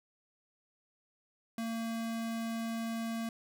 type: tone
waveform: square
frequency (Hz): 227.7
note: A#3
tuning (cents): -40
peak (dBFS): -35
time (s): 1.58-3.29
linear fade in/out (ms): 2
effects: 12-bit